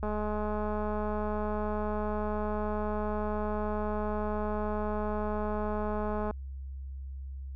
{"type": "click train", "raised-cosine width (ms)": 1, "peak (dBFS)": -21, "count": 1326, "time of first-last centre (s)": [0.03, 6.31], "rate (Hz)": 211, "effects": ["added 67 Hz sine -37 dBFS peak until 7.55 s"]}